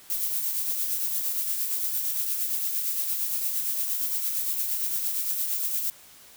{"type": "noise with tremolo", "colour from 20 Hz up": "violet", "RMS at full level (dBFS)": -26, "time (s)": [0.1, 5.9], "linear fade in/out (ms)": 0, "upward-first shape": "triangle", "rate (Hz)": 8.7, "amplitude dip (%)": 45, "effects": ["white hiss -51 dBFS RMS until 6.36 s"]}